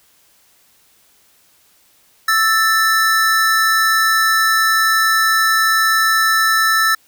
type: tone pair together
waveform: square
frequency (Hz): 1318.5 / 1769.5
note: E6 / A6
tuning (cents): 0 / +9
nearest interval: perfect fourth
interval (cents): 509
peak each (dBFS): -16 / -15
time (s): 2.28-6.95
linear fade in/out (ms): 5
effects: white hiss -54 dBFS RMS until 7.07 s